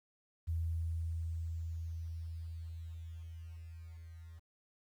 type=tone with level ramp; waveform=sine; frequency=82.41 Hz; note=E2; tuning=in tune; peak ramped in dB=-32 to -49 dBFS; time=0.47-4.4 s; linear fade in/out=20 ms; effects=11-bit